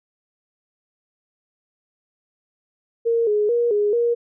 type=tone with pitch steps; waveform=sine; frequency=463.3 / 418.8 / 474.9 / 414.3 / 472.7 Hz; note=A#4 / G#4 / A#4 / G#4 / A#4; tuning=-11 / +15 / +32 / -4 / +24 cents; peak=-16 dBFS; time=3.05-4.15 s; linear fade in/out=20 ms; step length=220 ms; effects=none